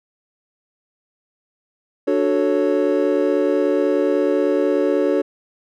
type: chord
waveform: triangle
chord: D major seventh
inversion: none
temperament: equal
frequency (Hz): 293.7 / 370 / 440 / 554.4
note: D4 / F#4 / A4 / C#5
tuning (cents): 0 / 0 / 0 / 0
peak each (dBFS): -19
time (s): 2.07-5.22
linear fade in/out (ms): 10
effects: none